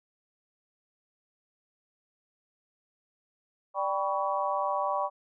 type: harmonic tone with a mistuned harmonic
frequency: 196 Hz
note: G3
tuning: in tune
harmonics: 3 / 4 / 5 / 6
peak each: -32 / -32 / -32 / -32 dBFS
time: 3.74-5.1 s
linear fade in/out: 50 ms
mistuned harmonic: 6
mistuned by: -78 cents
effects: none